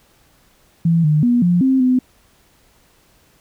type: tone with pitch steps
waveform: sine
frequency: 166.5 / 151.6 / 241.6 / 175.7 / 263.8 / 254 Hz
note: E3 / D#3 / B3 / F3 / C4 / B3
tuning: +18 / -45 / -38 / +11 / +14 / +49 cents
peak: -11 dBFS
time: 0.85-1.99 s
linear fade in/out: 5 ms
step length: 190 ms
effects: pink hiss -55 dBFS RMS until 3.4 s